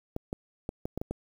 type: clicks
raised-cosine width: 2 ms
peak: -19 dBFS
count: 7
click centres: 0.164 / 0.329 / 0.691 / 0.855 / 0.976 / 1.015 / 1.11 s
effects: 8-bit